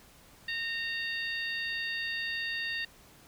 harmonic tone, 921 Hz, A#5, 21 cents flat, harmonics 2 / 3 / 4 / 5, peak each -34 / -38 / -40 / -42 dBFS, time 0.48-2.85 s, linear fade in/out 5 ms, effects pink hiss -57 dBFS RMS until 3.27 s

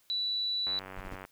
sine tone, 3951 Hz, B7, in tune, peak -29 dBFS, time 0.1-0.79 s, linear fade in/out 0 ms
click train, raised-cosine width 0.5 ms, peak -28 dBFS, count 56, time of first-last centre 0.67-1.251 s, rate 94.7 Hz
brown noise bursts, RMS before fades -41 dBFS, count 3, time 0.97-1.156 s, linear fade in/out 5 ms, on 42 ms, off 30 ms
effects white hiss -67 dBFS RMS until 1.31 s

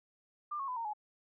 sine tone with pitch steps, 1194 / 1094.9 / 1004 / 920.7 / 844.3 Hz, D6 / C#6 / B5 / A#5 / G#5, +28 / -22 / +28 / -22 / +28 cents, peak -35 dBFS, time 0.51-0.935 s, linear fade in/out 10 ms, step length 85 ms, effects none

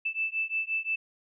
sine beating tone pair, 2637 / 2642.7 Hz, E7 / E7, 0 / +4 cents, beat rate 5.7 Hz, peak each -31 dBFS, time 0.05-0.96 s, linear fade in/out 10 ms, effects none

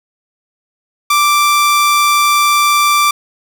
sawtooth tone, 1174.7 Hz, D6, in tune, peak -5 dBFS, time 1.1-3.11 s, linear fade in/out 5 ms, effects none

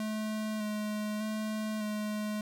square tone with vibrato, 213.6 Hz, G#3, 49 cents sharp, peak -33 dBFS, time 0-2.41 s, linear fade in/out 2 ms, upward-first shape square, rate 0.83 Hz, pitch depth 17 cents each way, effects none

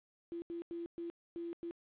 sine tone bursts at uneven times, 339.6 Hz, F4, 48 cents flat, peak -39 dBFS, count 6, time 0.32-0.42 / 0.5-0.62 / 0.71-0.86 / 0.98-1.1 / 1.36-1.53 / 1.63-1.71 s, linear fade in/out 0 ms, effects resampled to 8000 Hz + 11-bit

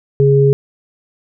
sine tone pair together, 138.59 / 413.9 Hz, C#3 / G#4, 0 / -6 cents, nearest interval octave + perfect fifth, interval 1894 cents, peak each -10 dBFS, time 0.2-0.53 s, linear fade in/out 0 ms, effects none

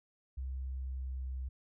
sine tone with pitch glide, 65.41 to 64.73 Hz, C2 to C2, 0 to -18 cents, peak -36 dBFS, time 0.37-1.49 s, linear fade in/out 10 ms, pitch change -18 cents, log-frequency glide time 0.63-1.3 s, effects none

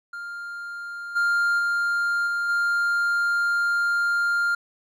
triangle tone with level steps, 1400 Hz, F6, 4 cents sharp, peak -30 / -17 / -19 / -21 / -18 dBFS, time 0.13-4.55 s, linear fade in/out 5 ms, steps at 1.15 / 1.58 / 2.26 / 2.48 s, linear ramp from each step 20 ms, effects none

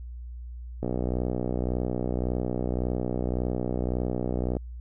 click train, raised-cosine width 2 ms, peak -15 dBFS, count 232, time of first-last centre 0.83-4.568 s, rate 61.8 Hz, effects added 60 Hz sine -36 dBFS peak until 4.8 s

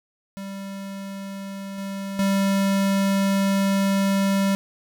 square tone with level steps, 196 Hz, G3, in tune, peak -32 / -29 / -19 dBFS, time 0.37-4.55 s, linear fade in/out 0 ms, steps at 1.78 / 2.19 s, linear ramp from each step 2 ms, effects none

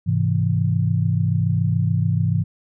sine chord, Ab augmented, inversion none, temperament equal, 103.83 / 130.81 / 164.81 Hz, Ab2 / C3 / E3, 0 / 0 / 0 cents, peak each -20 / -22 / -21 dBFS, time 0.06-2.44 s, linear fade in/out 20 ms, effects none

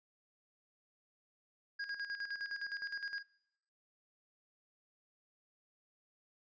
square tone with tremolo, 1633 Hz, G#6, 30 cents flat, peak -38 dBFS, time 1.79-3.23 s, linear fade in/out 10 ms, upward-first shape square, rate 9.7 Hz, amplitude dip 65%, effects noise-tail reverb RT60 0.8 s tail -23 dB re dry + resampled to 16000 Hz

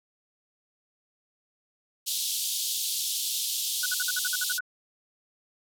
pink band-pass noise, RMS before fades -30 dBFS, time 2.06-4.59 s, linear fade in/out 20 ms, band 3200 to 16000 Hz, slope 48 dB/octave
sine tone bursts, 1476 Hz, F#6, 5 cents flat, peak -27 dBFS, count 10, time 3.83-4.607 s, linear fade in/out 5 ms, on 30 ms, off 53 ms
effects none

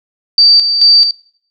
sine tone with tremolo, 4637 Hz, D8, 23 cents flat, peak -3 dBFS, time 0.38-1.11 s, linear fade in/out 2 ms, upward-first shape square, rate 2.3 Hz, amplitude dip 55%, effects noise-tail reverb RT60 0.6 s tail -22 dB re dry

